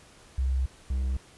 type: tone pair in turn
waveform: sine / triangle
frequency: 65.41 / 65.09 Hz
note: C2 / C2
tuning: 0 / -8 cents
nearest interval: unison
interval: 8 cents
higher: first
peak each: -23 dBFS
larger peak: neither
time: 0.38-0.66 / 0.9-1.17 s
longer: first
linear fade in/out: 5 ms
effects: pink hiss -54 dBFS RMS until 1.37 s + resampled to 24000 Hz